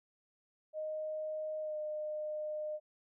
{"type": "tone with pitch glide", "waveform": "sine", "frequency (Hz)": [620, 609.3], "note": ["D#5", "D#5"], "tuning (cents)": [-6, -36], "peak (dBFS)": -36, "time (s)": [0.73, 2.8], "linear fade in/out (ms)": 50, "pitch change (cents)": -30, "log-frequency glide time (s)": [1.61, 1.77], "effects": []}